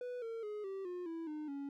triangle tone with pitch steps, 493.9 / 455.5 / 420.1 / 387.5 / 357.4 / 329.6 / 304 / 280.4 Hz, B4 / A#4 / G#4 / G4 / F4 / E4 / D#4 / C#4, 0 / -40 / +20 / -20 / +40 / 0 / -40 / +20 cents, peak -38 dBFS, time 0.01-1.69 s, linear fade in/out 2 ms, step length 210 ms, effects none

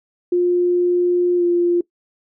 sine tone with pitch glide, 354.2 to 348.3 Hz, F4 to F4, +24 to -5 cents, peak -13 dBFS, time 0.32-1.81 s, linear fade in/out 5 ms, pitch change -29 cents, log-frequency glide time 1.37-1.43 s, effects noise-tail reverb RT60 0.1 s tail -21 dB re dry

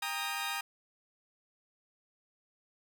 15% pulse chord, Eb major, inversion first, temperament equal with one note detuned, 798.2 / 932.3 / 1244.5 Hz, G5 / Bb5 / Eb6, +31 / 0 / 0 cents, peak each -32 dBFS, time 0.02-0.61 s, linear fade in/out 5 ms, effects none

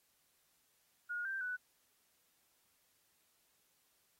sine tone with pitch steps, 1438 / 1570 / 1486 Hz, F#6 / G6 / F#6, -50 / +2 / +7 cents, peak -37 dBFS, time 1.09-1.57 s, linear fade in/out 20 ms, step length 160 ms, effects white hiss -75 dBFS RMS until 4.19 s + AAC 48 kbps

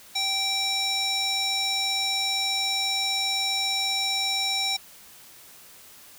square tone with band-pass filter, 779 Hz, G5, 11 cents flat, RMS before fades -26 dBFS, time 0.15-4.77 s, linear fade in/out 10 ms, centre 4700 Hz, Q 2.6, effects white hiss -49 dBFS RMS until 6.18 s

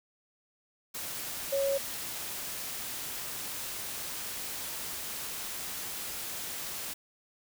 sine tone in noise, 552 Hz, C#5, 7 cents flat, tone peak -26 dBFS, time 1.52-1.78 s, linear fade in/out 10 ms, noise white, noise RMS -38 dBFS, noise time 0.94-6.94 s, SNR +9 dB, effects none

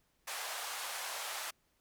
pink band-pass noise, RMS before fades -41 dBFS, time 0.27-1.51 s, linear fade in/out 10 ms, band 670 to 14000 Hz, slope 24 dB/octave, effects pink hiss -75 dBFS RMS until 1.8 s

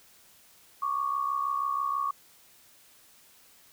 sine tone pair together, 1112.8 / 1179 Hz, C#6 / D6, +6 / +6 cents, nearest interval minor second, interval 100 cents, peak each -28 / -32 dBFS, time 0.82-2.11 s, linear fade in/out 5 ms, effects white hiss -58 dBFS RMS until 3.72 s

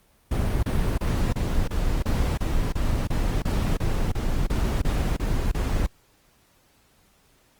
brown noise bursts, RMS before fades -23 dBFS, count 16, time 0.31-5.865 s, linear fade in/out 5 ms, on 320 ms, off 29 ms, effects pink hiss -61 dBFS RMS until 7.59 s + Opus 32 kbps

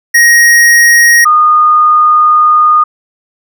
square / sine tone pair in turn, 1880 / 1226.3 Hz, A#6 / D#6, +14 / -26 cents, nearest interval perfect fifth, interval 740 cents, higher first, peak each -3 dBFS, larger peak neither, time 0.14-1.25 / 1.25-2.84 s, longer second, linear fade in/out 10 ms, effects none

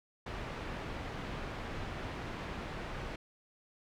pink low-pass noise, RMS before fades -41 dBFS, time 0.26-3.16 s, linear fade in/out 5 ms, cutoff 2600 Hz, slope 12 dB/octave, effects none

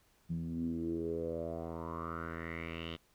10% pulse tone with low-pass filter sweep, 82.7 Hz, E2, 6 cents sharp, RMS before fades -39 dBFS, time 0.29-2.97 s, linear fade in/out 20 ms, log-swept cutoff 170 to 3300 Hz, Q 6, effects pink hiss -70 dBFS RMS until 3.14 s

